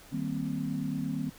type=chord; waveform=sine; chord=C minor seventh; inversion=first; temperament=equal with one note detuned; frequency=155.56 / 193.97 / 233.1 / 261.6 Hz; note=Eb3 / G3 / Bb3 / C4; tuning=0 / -18 / 0 / 0 cents; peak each=-35 / -37 / -36 / -34 dBFS; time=0.12-1.3 s; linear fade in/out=10 ms; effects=pink hiss -53 dBFS RMS until 1.38 s